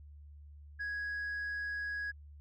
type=tone; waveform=sine; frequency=1661.2 Hz; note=G#6; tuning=in tune; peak=-33 dBFS; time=0.79-2.12 s; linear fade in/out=20 ms; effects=tanh soft clip ceiling -34 dBFS + added 73 Hz sine -50 dBFS peak until 2.4 s